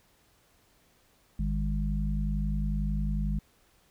harmonic tone, 51.1 Hz, G#1, 27 cents flat, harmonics 1 / 3 / 4, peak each -28 / -33 / -34 dBFS, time 1.39-3.39 s, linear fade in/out 5 ms, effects pink hiss -65 dBFS RMS until 3.9 s

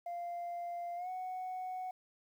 sine tone with pitch glide, 695 to 740.6 Hz, F5 to F#5, -9 to +1 cents, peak -36 dBFS, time 0.06-1.91 s, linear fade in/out 5 ms, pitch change +110 cents, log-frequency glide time 0.96-1.09 s, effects tanh soft clip ceiling -36 dBFS + 11-bit

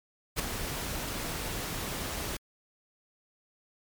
pink noise with ADSR envelope, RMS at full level -26 dBFS, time 0.36-2.37 s, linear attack 35 ms, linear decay 5 ms, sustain -9 dB, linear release 6 ms, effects MP3 96 kbps

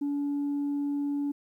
sine tone, 286 Hz, D4, 46 cents flat, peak -25 dBFS, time 0.01-1.32 s, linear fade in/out 10 ms, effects tanh soft clip ceiling -25 dBFS + 11-bit

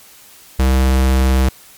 square tone, 65.41 Hz, C2, in tune, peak -11 dBFS, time 0.59-1.49 s, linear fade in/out 5 ms, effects white hiss -43 dBFS RMS until 1.77 s + MP3 96 kbps

